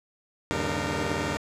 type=tone cluster; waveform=10% pulse; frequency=77.6 / 97.4 / 140.3 / 302.1 / 463.3 Hz; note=D#2 / G2 / C#3 / D4 / A#4; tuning=-4 / -11 / +21 / +49 / -11 cents; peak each=-25 dBFS; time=0.51-1.37 s; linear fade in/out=0 ms; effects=low-pass 8000 Hz 12 dB/octave